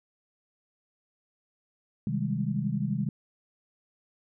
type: chord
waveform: sine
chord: Ab major seventh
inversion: first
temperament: equal with one note detuned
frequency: 130.81 / 157.74 / 196 / 207.7 Hz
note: C3 / Eb3 / G3 / Ab3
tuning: 0 / +24 / 0 / 0 cents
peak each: -32 dBFS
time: 2.07-3.09 s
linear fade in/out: 2 ms
effects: none